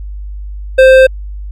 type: tone with hard clipping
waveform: sine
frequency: 523.3 Hz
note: C5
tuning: in tune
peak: -3 dBFS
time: 0.78-1.07 s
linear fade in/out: 10 ms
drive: 11 dB
effects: added 50 Hz sine -21 dBFS peak until 1.51 s